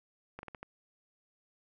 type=slowing click train; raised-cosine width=0.5 ms; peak=-28 dBFS; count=5; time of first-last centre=0.39-0.63 s; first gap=41 ms; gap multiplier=1.26; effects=none